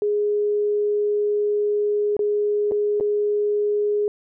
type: tone with dropouts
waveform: sine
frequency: 415.3 Hz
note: G#4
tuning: in tune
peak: -18 dBFS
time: 0.02-4.08 s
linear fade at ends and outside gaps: 1 ms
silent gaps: 2.167-2.192 / 2.712-2.719 / 3-3.008 s
effects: none